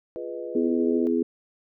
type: chord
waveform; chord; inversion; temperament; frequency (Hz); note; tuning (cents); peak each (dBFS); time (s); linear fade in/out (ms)
sine; F half-diminished seventh; none; equal with one note detuned; 347.6 / 415.3 / 493.9 / 622.3; F4 / Ab4 / Cb5 / Eb5; -8 / 0 / 0 / 0; -36 / -38 / -34 / -39; 0.16-1.07; 0
type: harmonic tone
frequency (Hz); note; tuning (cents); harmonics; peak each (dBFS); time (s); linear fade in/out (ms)
83.6; E2; +25; 3 / 4 / 5; -24 / -25 / -26; 0.55-1.23; 5
effects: none